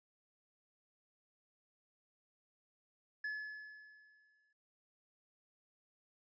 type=tone with exponential decay; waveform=triangle; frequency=1713 Hz; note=A6; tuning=47 cents flat; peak=-35 dBFS; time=3.24-4.53 s; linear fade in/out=5 ms; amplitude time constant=280 ms; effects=resampled to 16000 Hz